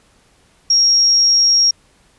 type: tone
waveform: sine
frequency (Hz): 5590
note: F8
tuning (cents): +1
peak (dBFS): -9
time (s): 0.7-1.71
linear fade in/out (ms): 5
effects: pink hiss -54 dBFS RMS until 2.18 s + resampled to 24000 Hz